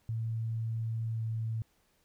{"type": "tone with pitch glide", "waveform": "sine", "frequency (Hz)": [113, 112.15], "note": ["A2", "A2"], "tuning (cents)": [47, 34], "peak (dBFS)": -31, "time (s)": [0.09, 1.62], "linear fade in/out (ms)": 0, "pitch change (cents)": -13, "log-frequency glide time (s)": [1.15, 1.21], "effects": ["pink hiss -71 dBFS RMS until 2.04 s"]}